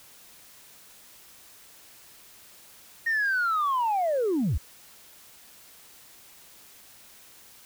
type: linear sweep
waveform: sine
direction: down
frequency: 1864.7 to 47.99 Hz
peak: -21 dBFS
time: 3.06-4.58 s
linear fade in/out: 10 ms
effects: tanh soft clip ceiling -20 dBFS + white hiss -52 dBFS RMS until 7.65 s